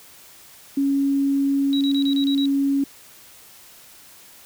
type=tone; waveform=sine; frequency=277.2 Hz; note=C#4; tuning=in tune; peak=-17 dBFS; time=0.77-2.84 s; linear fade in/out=5 ms
type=tone bursts; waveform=sine; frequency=3870 Hz; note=B7; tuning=36 cents flat; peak=-26 dBFS; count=7; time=1.73-2.456 s; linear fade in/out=0 ms; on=78 ms; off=30 ms
effects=white hiss -47 dBFS RMS until 4.45 s